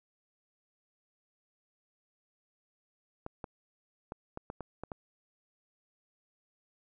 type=clicks; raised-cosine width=1 ms; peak=-25 dBFS; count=8; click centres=3.264 / 3.442 / 4.121 / 4.374 / 4.501 / 4.607 / 4.836 / 4.918 s; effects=none